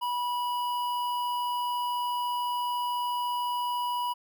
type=tone with notch filter; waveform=square; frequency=977 Hz; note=B5; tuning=19 cents flat; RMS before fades=-30 dBFS; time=0.01-4.14 s; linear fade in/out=20 ms; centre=7400 Hz; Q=0.6; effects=none